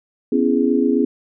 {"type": "chord", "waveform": "sine", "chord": "C# minor seventh", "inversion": "third", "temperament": "just", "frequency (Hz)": [249.5, 277.2, 332.6, 415.8], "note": ["B3", "C#4", "E4", "G#4"], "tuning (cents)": [18, 0, 16, 2], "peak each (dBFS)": [-18, -19, -21, -20], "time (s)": [0.32, 1.05], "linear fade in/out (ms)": 5, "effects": []}